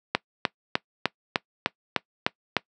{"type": "click train", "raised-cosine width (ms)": 0.3, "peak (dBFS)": -4, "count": 9, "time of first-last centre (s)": [0.15, 2.567], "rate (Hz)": 3.31, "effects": ["noise-tail reverb RT60 0.1 s tail -21 dB re dry", "high-pass 150 Hz 12 dB/octave"]}